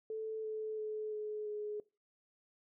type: tone with pitch steps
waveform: sine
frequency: 439 / 434.2 / 429.5 / 424.8 / 420.1 Hz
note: A4 / A4 / A4 / G#4 / G#4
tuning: -4 / -23 / -42 / +39 / +20 cents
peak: -37 dBFS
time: 0.1-1.8 s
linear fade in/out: 2 ms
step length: 340 ms
effects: noise-tail reverb RT60 0.3 s tail -22 dB re dry